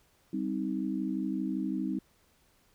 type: chord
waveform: sine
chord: C minor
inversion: second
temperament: just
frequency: 196.22 / 261.6 / 314 Hz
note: G3 / C4 / Eb4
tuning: +2 / 0 / +16 cents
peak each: -34 dBFS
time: 0.33-1.99 s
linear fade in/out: 5 ms
effects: pink hiss -67 dBFS RMS until 2.74 s